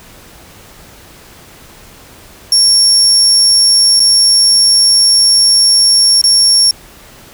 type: tone with dropouts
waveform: 35% pulse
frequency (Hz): 5500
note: F8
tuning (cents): -27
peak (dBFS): -3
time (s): 2.52-6.71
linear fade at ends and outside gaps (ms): 2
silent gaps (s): 3.996-4.001 / 6.215-6.239
effects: pink hiss -38 dBFS RMS until 7.33 s